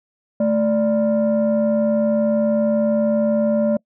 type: tone pair together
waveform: sine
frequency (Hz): 220 / 587.3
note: A3 / D5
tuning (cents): 0 / 0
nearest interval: octave + perfect fourth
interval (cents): 1700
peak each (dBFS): -16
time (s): 0.4-3.77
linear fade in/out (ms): 5
effects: noise-tail reverb RT60 0.1 s tail -26 dB re dry + tanh soft clip ceiling -11 dBFS